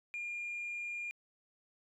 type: tone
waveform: sine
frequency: 2410 Hz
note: D7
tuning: 44 cents sharp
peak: -36 dBFS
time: 0.14-1.11 s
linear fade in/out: 0 ms
effects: tanh soft clip ceiling -35 dBFS